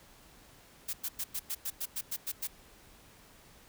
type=noise bursts; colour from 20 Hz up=blue; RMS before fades=-35 dBFS; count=11; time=0.88-2.474 s; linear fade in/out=10 ms; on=54 ms; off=100 ms; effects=pink hiss -58 dBFS RMS until 3.68 s